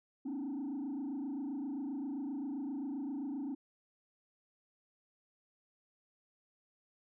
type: tone with frequency modulation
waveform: sine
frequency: 277.2 Hz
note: C#4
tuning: in tune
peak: -34 dBFS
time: 0.25-3.55 s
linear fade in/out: 10 ms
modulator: 27.6 Hz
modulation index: 1.1
effects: tanh soft clip ceiling -35 dBFS